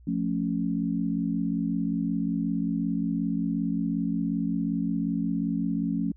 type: chord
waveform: sine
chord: F augmented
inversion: none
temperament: equal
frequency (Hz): 174.61 / 220 / 277.2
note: F3 / A3 / C#4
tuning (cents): 0 / 0 / 0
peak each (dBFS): -29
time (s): 0.07-6.12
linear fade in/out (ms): 5
effects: added 60 Hz sine -49 dBFS peak until 6.16 s